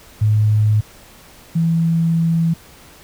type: tone pair in turn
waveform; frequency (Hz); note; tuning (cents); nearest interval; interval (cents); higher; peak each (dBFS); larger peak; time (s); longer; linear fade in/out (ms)
sine; 106.8 / 165.38; G#2 / E3; +49 / +6; minor sixth; 757; second; -11 / -13; first; 0.21-0.81 / 1.55-2.54; second; 10
effects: pink hiss -44 dBFS RMS until 3.03 s